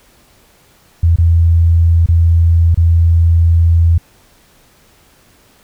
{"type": "tone with dropouts", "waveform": "sine", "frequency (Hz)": 83.7, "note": "E2", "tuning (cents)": 27, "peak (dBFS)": -6, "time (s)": [1.03, 3.98], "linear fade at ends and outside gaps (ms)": 5, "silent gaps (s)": [[1.16, 1.184], [2.061, 2.086], [2.746, 2.774]], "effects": ["pink hiss -49 dBFS RMS until 5.63 s"]}